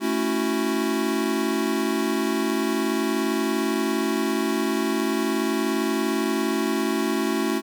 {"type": "chord", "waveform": "square", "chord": "F# minor seventh", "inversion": "first", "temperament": "equal", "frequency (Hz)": [220, 277.2, 329.6, 370], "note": ["A3", "C#4", "E4", "F#4"], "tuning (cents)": [0, 0, 0, 0], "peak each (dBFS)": -28, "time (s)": [0, 7.62], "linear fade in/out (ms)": 50, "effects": []}